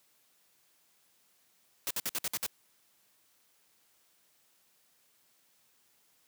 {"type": "noise bursts", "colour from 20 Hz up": "white", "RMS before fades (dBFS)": -33, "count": 7, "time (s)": [1.87, 2.464], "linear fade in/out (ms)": 0, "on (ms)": 36, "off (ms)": 57, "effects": ["white hiss -69 dBFS RMS until 6.27 s", "high-pass 100 Hz 12 dB/octave"]}